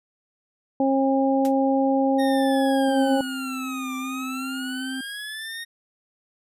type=harmonic tone; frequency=269.8 Hz; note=C#4; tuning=47 cents flat; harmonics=1 / 2 / 3; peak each=-20 / -23 / -25 dBFS; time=0.8-3.21 s; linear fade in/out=2 ms
type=noise with exponential decay; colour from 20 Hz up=white; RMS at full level=-33 dBFS; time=1.45-1.54 s; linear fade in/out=0 ms; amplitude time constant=18 ms
type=linear two-way sweep; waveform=25% pulse; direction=down then up; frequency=1864.7 to 1174 to 1864.7 Hz; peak=-28 dBFS; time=2.18-5.65 s; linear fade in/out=20 ms; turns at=3.96 s
type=tone with vibrato; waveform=triangle; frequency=261.6 Hz; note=C4; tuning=in tune; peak=-27 dBFS; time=2.88-5.01 s; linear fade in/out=5 ms; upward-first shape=square; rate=2.6 Hz; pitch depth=11 cents each way
effects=resampled to 32000 Hz